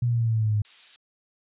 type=exponential sweep; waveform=sine; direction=down; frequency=122 to 103.83 Hz; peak=-20 dBFS; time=0.02-0.62 s; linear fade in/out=5 ms
type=noise; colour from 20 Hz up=violet; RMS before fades=-35 dBFS; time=0.65-0.96 s; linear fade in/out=0 ms
effects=resampled to 8000 Hz